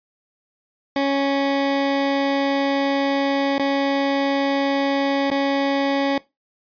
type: tone with dropouts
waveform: 20% pulse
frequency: 277.2 Hz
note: C#4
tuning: in tune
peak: -13 dBFS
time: 0.96-6.18 s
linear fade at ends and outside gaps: 2 ms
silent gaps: 3.582-3.595 / 5.302-5.314 s
effects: noise-tail reverb RT60 0.2 s tail -19 dB re dry + resampled to 11025 Hz